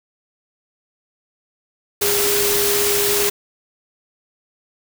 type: tone in noise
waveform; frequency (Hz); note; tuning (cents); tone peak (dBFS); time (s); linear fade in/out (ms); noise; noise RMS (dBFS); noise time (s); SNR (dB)
sine; 408.3; G#4; -29; -20; 2.01-3.3; 10; white; -19; 2.01-3.3; -4
effects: none